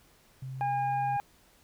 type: tone with vibrato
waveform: sine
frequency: 130.81 Hz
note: C3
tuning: in tune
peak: -36 dBFS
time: 0.42-1.17 s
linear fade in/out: 5 ms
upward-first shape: sine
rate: 2.1 Hz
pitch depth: 9 cents each way
type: harmonic tone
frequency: 813 Hz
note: G#5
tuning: 37 cents flat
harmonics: 1 / 2 / 3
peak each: -27 / -43 / -47 dBFS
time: 0.61-1.2 s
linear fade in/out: 0 ms
effects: pink hiss -62 dBFS RMS until 1.63 s